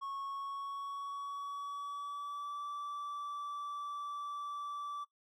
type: tone with pitch glide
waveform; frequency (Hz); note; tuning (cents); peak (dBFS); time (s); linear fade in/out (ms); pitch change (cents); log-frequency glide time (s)
triangle; 1100 to 1160.7; C#6 to D6; -14 to -21; -37; 0.01-5.05; 20; +93; 0.21-2.64
effects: noise-tail reverb RT60 0.1 s tail -20 dB re dry